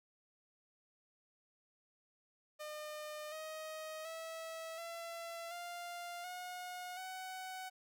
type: tone with pitch steps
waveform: sawtooth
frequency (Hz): 606 / 627.7 / 650.2 / 673.6 / 697.7 / 722.7 / 748.7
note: D#5 / D#5 / E5 / E5 / F5 / F#5 / F#5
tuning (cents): -46 / +15 / -24 / +37 / -2 / -41 / +20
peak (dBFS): -40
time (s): 2.59-7.7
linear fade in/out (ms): 20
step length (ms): 730
effects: none